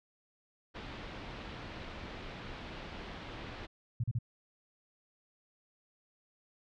pink low-pass noise, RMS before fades -45 dBFS, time 0.74-3.67 s, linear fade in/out 20 ms, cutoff 3900 Hz, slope 24 dB/octave
sine tone bursts, 117.6 Hz, A#2, 16 cents sharp, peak -29 dBFS, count 3, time 4-4.188 s, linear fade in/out 5 ms, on 38 ms, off 37 ms
effects none

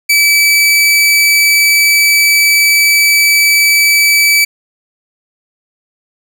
sawtooth tone, 2303 Hz, D7, 34 cents flat, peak -3 dBFS, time 0.09-4.45 s, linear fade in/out 10 ms, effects none

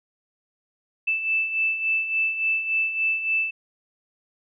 sine beating tone pair, 2637 / 2640.5 Hz, E7 / E7, 0 / +2 cents, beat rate 3.5 Hz, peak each -29 / -22 dBFS, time 1.07-3.51 s, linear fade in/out 10 ms, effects none

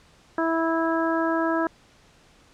harmonic tone, 327.6 Hz, E4, 11 cents flat, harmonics 1 / 2 / 3 / 4 / 5, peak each -24 / -27 / -29 / -30 / -31 dBFS, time 0.38-1.67 s, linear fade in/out 2 ms, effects pink hiss -56 dBFS RMS until 2.53 s + low-pass 7000 Hz 12 dB/octave

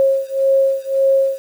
sine beating tone pair, 540 / 541.8 Hz, C#5 / C#5, -45 / -40 cents, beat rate 1.8 Hz, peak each -15 / -16 dBFS, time 0-1.38 s, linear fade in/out 0 ms, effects 7-bit

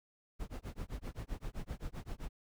brown noise with tremolo, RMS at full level -39 dBFS, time 0.39-2.29 s, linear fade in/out 20 ms, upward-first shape sine, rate 7.7 Hz, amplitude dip 100%, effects none

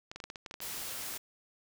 clicks, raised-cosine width 0.2 ms, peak -25 dBFS, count 10, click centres 0.115 / 0.16 / 0.202 / 0.24 / 0.301 / 0.358 / 0.462 / 0.511 / 0.541 / 0.604 s
white noise, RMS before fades -40 dBFS, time 0.61-1.18 s, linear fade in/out 10 ms
effects none

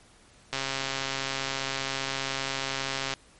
click train, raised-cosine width 0.2 ms, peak -12 dBFS, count 353, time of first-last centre 0.53-3.137 s, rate 135 Hz, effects pink hiss -57 dBFS RMS until 3.39 s + MP3 48 kbps

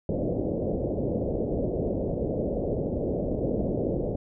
white low-pass noise, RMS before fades -28 dBFS, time 0.09-4.16 s, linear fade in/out 2 ms, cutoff 590 Hz, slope 48 dB/octave, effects none

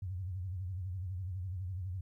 sine tone with vibrato, 92.1 Hz, F#2, 7 cents flat, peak -36 dBFS, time 0.02-2.01 s, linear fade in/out 5 ms, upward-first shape sine, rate 12 Hz, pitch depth 120 cents each way, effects 13-bit

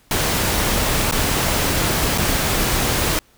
pink noise with dropouts, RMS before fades -19 dBFS, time 0.11-3.19 s, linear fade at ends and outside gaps 1 ms, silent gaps 1.112-1.123 / 2.177-2.182 s, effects pink hiss -55 dBFS RMS until 3.37 s

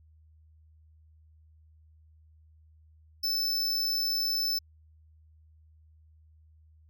square tone, 5274 Hz, E8, in tune, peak -27 dBFS, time 3.23-4.59 s, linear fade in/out 10 ms, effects added 78 Hz sine -56 dBFS peak until 6.89 s

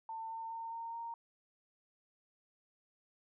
sine tone with pitch steps, 897 / 904.3 / 911.6 / 919 / 926.5 Hz, A5 / A5 / A#5 / A#5 / A#5, +33 / +47 / -39 / -25 / -11 cents, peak -40 dBFS, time 0.09-1.14 s, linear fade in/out 2 ms, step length 210 ms, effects none

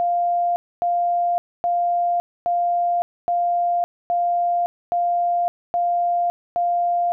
sine tone bursts, 698.5 Hz, F5, in tune, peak -17 dBFS, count 9, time 0-7.12 s, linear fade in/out 0 ms, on 560 ms, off 260 ms, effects none

